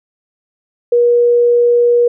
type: tone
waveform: sine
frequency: 479.2 Hz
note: A#4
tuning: 48 cents sharp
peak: -7 dBFS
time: 0.92-2.08 s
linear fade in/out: 5 ms
effects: none